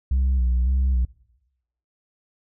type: tone with vibrato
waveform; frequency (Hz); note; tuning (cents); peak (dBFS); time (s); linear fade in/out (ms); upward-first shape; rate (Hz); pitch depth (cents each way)
sine; 63.3; B1; +43; -15; 0.11-1.05; 5; square; 1.8; 53
effects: noise-tail reverb RT60 0.9 s tail -23 dB re dry + tanh soft clip ceiling -16 dBFS